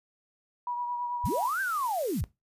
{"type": "tone with vibrato", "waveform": "sine", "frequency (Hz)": 968, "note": "B5", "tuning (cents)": -35, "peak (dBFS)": -30, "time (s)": [0.67, 1.46], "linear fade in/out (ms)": 2, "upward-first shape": "triangle", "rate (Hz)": 9.2, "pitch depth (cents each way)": 21}
{"type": "linear two-way sweep", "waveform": "sine", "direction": "up then down", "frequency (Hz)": [40.35, 1600, 40.35], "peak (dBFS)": -27, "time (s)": [1.24, 2.24], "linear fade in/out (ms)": 0, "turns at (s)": 1.61}
{"type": "noise", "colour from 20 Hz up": "blue", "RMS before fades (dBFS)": -42, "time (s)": [1.25, 2.21], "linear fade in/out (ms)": 5}
{"effects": ["noise-tail reverb RT60 0.2 s tail -17 dB re dry", "resampled to 32000 Hz"]}